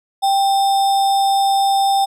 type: tone with sample-and-hold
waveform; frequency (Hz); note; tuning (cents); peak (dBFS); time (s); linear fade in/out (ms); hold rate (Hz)
sine; 787; G5; +7; -12; 0.22-2.06; 20; 4410
effects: low-pass 10000 Hz 12 dB/octave